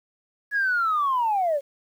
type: linear sweep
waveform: sine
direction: down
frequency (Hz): 1697 to 538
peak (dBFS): -19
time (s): 0.51-1.61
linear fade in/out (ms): 50
effects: tanh soft clip ceiling -16 dBFS + 9-bit